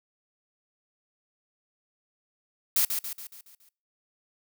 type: noise with echo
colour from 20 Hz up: blue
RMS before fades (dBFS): -23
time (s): 2.76-2.85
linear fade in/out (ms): 2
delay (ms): 140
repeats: 6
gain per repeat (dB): -6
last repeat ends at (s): 3.69
effects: noise-tail reverb RT60 0.4 s tail -25 dB re dry